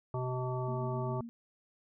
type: harmonic tone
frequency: 127.1 Hz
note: C3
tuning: 50 cents flat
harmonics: 1 / 3 / 5 / 7 / 9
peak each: -34 / -39 / -41 / -42 / -44 dBFS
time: 0.14-1.21 s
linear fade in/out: 2 ms
type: tone with tremolo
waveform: sine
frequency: 233.1 Hz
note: A#3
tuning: in tune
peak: -40 dBFS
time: 0.68-1.29 s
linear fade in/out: 0 ms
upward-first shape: sine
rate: 7.6 Hz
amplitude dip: 50%
effects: none